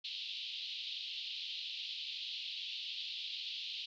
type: band-pass noise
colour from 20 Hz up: white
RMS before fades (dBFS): -43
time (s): 0.04-3.86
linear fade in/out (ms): 10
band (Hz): 2800 to 4200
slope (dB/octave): 48
effects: none